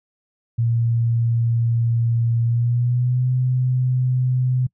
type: tone with pitch glide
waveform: sine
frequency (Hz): 116.54 to 127.09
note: A#2 to C3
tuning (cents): 0 to -50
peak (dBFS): -16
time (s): 0.58-4.67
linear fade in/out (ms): 10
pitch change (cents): +150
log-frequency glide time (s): 2.43-3.29
effects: noise-tail reverb RT60 0.1 s tail -24 dB re dry